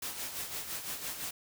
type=noise with tremolo; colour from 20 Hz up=white; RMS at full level=-37 dBFS; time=0.02-1.31 s; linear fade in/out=5 ms; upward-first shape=sine; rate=5.9 Hz; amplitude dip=55%; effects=none